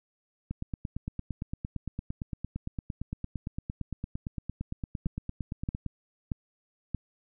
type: two click trains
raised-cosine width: 5 ms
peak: -18 / -21 dBFS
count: 4 / 48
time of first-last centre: 5.06-6.947 / 0.51-5.863 s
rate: 1.59 / 8.78 Hz
effects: none